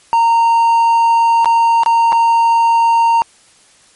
triangle tone with dropouts, 923 Hz, A#5, 17 cents flat, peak -6 dBFS, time 0.13-3.22 s, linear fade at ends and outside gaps 0 ms, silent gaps 1.446-1.457 / 1.834-1.861 / 2.122-2.128 s, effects white hiss -48 dBFS RMS until 3.95 s + MP3 48 kbps

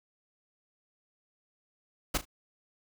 pink noise with echo, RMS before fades -28 dBFS, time 2.14-2.18 s, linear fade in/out 10 ms, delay 37 ms, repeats 2, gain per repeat -13 dB, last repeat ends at 2.254 s, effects none

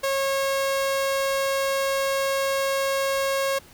sawtooth tone, 545 Hz, C#5, 29 cents flat, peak -18 dBFS, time 0.03-3.59 s, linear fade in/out 10 ms, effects pink hiss -50 dBFS RMS until 3.73 s

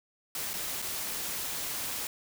white noise with dropouts, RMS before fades -35 dBFS, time 0.35-2.07 s, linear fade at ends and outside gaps 2 ms, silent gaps 0.534-0.538 / 0.819-0.823 s, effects none

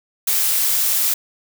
blue noise, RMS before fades -18 dBFS, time 0.27-1.14 s, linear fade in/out 5 ms, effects none

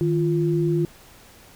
sine tone pair together, 155.87 / 345.7 Hz, D#3 / F4, +3 / -18 cents, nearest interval octave + major second, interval 1379 cents, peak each -21 dBFS, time 0.01-0.85 s, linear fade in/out 0 ms, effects pink hiss -49 dBFS RMS until 1.55 s

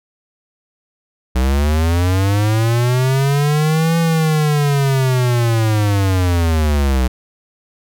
square linear two-way sweep, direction up then down, 61.74 to 167.3 to 61.74 Hz, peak -13 dBFS, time 1.35-7.08 s, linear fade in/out 10 ms, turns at 3.98 s, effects none

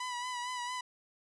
sawtooth tone with vibrato, 987.8 Hz, B5, in tune, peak -32 dBFS, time 0-0.81 s, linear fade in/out 5 ms, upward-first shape sine, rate 4.4 Hz, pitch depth 38 cents each way, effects resampled to 22050 Hz

